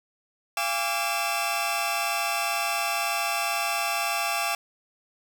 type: tone cluster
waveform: sawtooth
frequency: 689 / 811 / 1159 / 2664 Hz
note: F5 / G#5 / D6 / E7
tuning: -24 / -41 / -23 / +18 cents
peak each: -27 dBFS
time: 0.57-4.55 s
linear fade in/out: 2 ms
effects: none